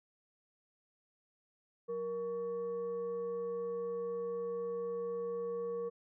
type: tone with frequency modulation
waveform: sine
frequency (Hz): 470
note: A#4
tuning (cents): +14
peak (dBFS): -35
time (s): 1.88-5.9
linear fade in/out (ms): 20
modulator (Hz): 654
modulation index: 0.35
effects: none